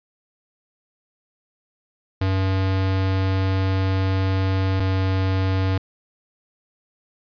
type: tone pair in turn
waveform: square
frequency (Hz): 95.3 / 94.9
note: G2 / F#2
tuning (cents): -48 / +44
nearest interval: unison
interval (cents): 8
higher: first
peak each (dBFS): -19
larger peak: neither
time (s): 2.21-4.8 / 4.8-5.78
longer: first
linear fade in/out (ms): 5
effects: resampled to 11025 Hz